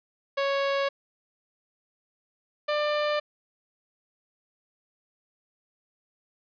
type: tone pair in turn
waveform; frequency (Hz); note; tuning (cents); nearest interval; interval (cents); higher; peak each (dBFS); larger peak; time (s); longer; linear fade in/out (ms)
sawtooth; 554.4 / 595.6; C#5 / D5; 0 / +24; minor second; 124; second; -20; neither; 0.37-0.89 / 2.68-3.2; neither; 10
effects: resampled to 11025 Hz + 10-bit